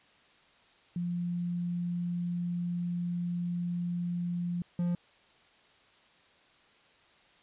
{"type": "tone pair in turn", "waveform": ["sine", "triangle"], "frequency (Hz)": [174.61, 174.61], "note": ["F3", "F3"], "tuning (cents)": [0, 0], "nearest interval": "unison", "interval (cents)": 0, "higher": "neither", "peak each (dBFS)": [-30, -25], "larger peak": "second", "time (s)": [[0.96, 4.62], [4.79, 4.95]], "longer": "first", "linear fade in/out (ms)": 2, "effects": ["white hiss -62 dBFS RMS until 7.42 s", "resampled to 8000 Hz"]}